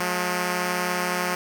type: tone pair together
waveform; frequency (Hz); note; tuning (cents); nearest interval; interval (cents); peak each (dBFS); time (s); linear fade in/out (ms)
5% pulse; 179.4 / 213.3; F3 / G#3; +47 / +46; minor third; 299; -13 / -19; 0-1.35; 2
effects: none